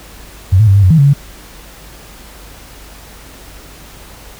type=tone with pitch steps; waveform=sine; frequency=93.4 / 109.4 / 97.6 / 100.4 / 92.3 / 161.2 / 140.3 / 141.5 Hz; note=F#2 / A2 / G2 / G2 / F#2 / E3 / C#3 / C#3; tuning=+17 / -9 / -7 / +42 / -4 / -38 / +21 / +36 cents; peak=-4 dBFS; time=0.52-1.136 s; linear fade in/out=10 ms; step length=77 ms; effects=added 50 Hz sine -37 dBFS peak until 4.39 s + pink hiss -37 dBFS RMS until 4.39 s